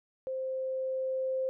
sine tone with level ramp, 523.3 Hz, C5, in tune, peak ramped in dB -32 to -28 dBFS, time 0.27-1.49 s, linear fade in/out 0 ms, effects none

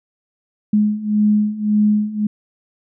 sine beating tone pair, 209.2 / 211 Hz, G#3 / G#3, +13 / +28 cents, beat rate 1.8 Hz, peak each -18 / -15 dBFS, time 0.73-2.27 s, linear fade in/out 5 ms, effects none

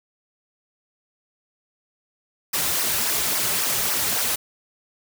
white noise with flanger, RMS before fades -23 dBFS, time 2.53-4.36 s, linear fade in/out 10 ms, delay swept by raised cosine 0.26 to 4.36 ms, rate 3.6 Hz, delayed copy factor -0.65, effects none

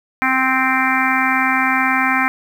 harmonic tone, 261.3 Hz, C4, 2 cents flat, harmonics 1 / 3 / 4 / 5 / 6 / 7 / 8 / 9, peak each -22 / -22 / -22 / -22 / -22 / -22 / -22 / -22 dBFS, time 0.22-2.28 s, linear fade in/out 0 ms, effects 7-bit

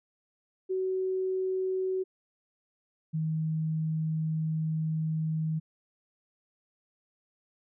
sine tone pair in turn, 375.5 / 158.19 Hz, F#4 / D#3, +26 / +29 cents, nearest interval octave + minor third, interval 1497 cents, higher first, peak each -27 / -27 dBFS, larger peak neither, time 0.69-2.04 / 3.13-5.6 s, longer second, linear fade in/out 20 ms, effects none

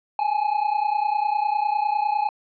triangle tone pair together, 823.1 / 853 Hz, G#5 / G#5, -16 / +46 cents, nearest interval minor second, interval 62 cents, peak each -21 dBFS, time 0.19-2.29 s, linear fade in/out 2 ms, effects resampled to 11025 Hz

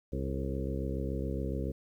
harmonic tone with a mistuned harmonic, 67.1 Hz, C2, 44 cents sharp, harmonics 1 / 2 / 3 / 4 / 5 / 6 / 7 / 8, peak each -35 / -38 / -40 / -41 / -42 / -43 / -43 / -44 dBFS, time 0.12-1.72 s, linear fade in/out 10 ms, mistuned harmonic 6, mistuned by +39 cents, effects 11-bit

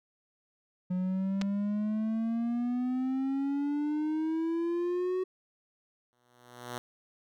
triangle exponential sweep, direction up, 180.7 to 373.8 Hz, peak -26 dBFS, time 0.9-5.24 s, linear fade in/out 10 ms
clicks, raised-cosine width 0.2 ms, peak -19 dBFS, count 2, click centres 1.414 / 1.418 s
5% pulse tone with exponential growth, 122.1 Hz, B2, 19 cents flat, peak -23 dBFS, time 6.13-6.78 s, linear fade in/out 0 ms, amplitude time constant 140 ms
effects none

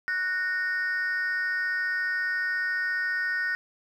sine tone pair together, 1480 / 1845.6 Hz, F#6 / A#6, 0 / -18 cents, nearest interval major third, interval 382 cents, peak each -26 dBFS, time 0.08-3.55 s, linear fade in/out 0 ms, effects tanh soft clip ceiling -22 dBFS + 10-bit

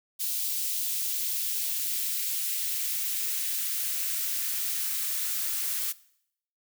blue noise with high-pass filter sweep, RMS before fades -30 dBFS, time 0.19-5.93 s, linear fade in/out 20 ms, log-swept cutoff 3300 to 1200 Hz, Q 0.99, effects noise-tail reverb RT60 0.7 s tail -20 dB re dry

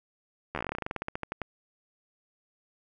slowing click train, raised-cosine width 0.5 ms, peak -17 dBFS, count 22, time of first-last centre 0.55-1.417 s, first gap 12 ms, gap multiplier 1.11, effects none

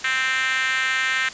5% pulse tone with high-pass filter, 261.6 Hz, C4, in tune, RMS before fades -22 dBFS, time 0.04-1.29 s, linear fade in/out 5 ms, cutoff 1700 Hz, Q 3, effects white hiss -37 dBFS RMS until 1.33 s + resampled to 16000 Hz

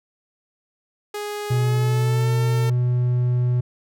sawtooth tone with pitch glide, 415.3 to 450.3 Hz, G#4 to A4, 0 to +40 cents, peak -23 dBFS, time 1.14-2.7 s, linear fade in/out 5 ms, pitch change +140 cents, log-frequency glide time 1.51-2.34 s
triangle tone, 123.47 Hz, B2, in tune, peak -15 dBFS, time 1.5-3.61 s, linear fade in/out 10 ms
effects none

